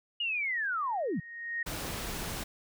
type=linear sweep; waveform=sine; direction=down; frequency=2900 to 129.9 Hz; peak=-29 dBFS; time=0.2-1.2 s; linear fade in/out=5 ms
type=tone with exponential growth; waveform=sine; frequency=1864.7 Hz; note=A#6; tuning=in tune; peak=-29 dBFS; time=0.66-1.63 s; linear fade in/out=5 ms; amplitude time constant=210 ms
type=noise; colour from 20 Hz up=pink; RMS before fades=-37 dBFS; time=1.66-2.44 s; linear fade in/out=10 ms
effects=none